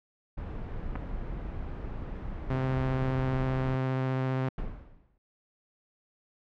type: noise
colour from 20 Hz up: brown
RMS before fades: -36 dBFS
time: 0.37-3.76 s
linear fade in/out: 10 ms
type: clicks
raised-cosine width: 0.5 ms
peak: -22 dBFS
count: 2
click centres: 0.955 / 0.959 s
type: tone with vibrato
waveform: sawtooth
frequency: 130.81 Hz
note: C3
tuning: in tune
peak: -23 dBFS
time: 2.5-4.49 s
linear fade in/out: 5 ms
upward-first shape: sine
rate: 15 Hz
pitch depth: 11 cents each way
type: noise with exponential decay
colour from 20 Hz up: brown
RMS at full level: -31 dBFS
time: 4.58-5.18 s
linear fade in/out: 2 ms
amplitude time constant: 130 ms
effects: low-pass 2000 Hz 12 dB/octave